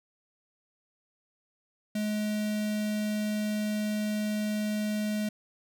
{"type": "tone with notch filter", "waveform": "square", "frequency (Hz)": 211.4, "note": "G#3", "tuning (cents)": 31, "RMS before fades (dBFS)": -30, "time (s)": [1.95, 5.29], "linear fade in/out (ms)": 5, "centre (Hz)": 1100, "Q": 1.7, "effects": []}